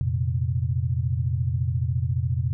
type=chord; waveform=sine; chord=F suspended fourth; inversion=none; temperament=equal; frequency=87.31 / 116.54 / 130.81 Hz; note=F2 / Bb2 / C3; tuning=0 / 0 / 0 cents; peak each=-26 dBFS; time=0.01-2.53 s; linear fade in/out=0 ms; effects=none